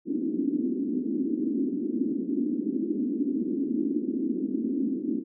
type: band-pass noise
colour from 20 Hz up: white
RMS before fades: -28 dBFS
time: 0.05-5.24 s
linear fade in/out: 50 ms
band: 230 to 320 Hz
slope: 48 dB/octave
effects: none